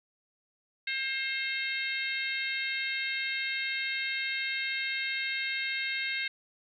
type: harmonic tone with a mistuned harmonic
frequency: 533 Hz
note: C5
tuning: 32 cents sharp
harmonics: 3 / 4 / 5 / 6 / 7 / 8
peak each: -37 / -33 / -38 / -44 / -39 / -42 dBFS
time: 0.87-6.28 s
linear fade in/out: 5 ms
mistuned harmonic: 6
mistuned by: -22 cents
effects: none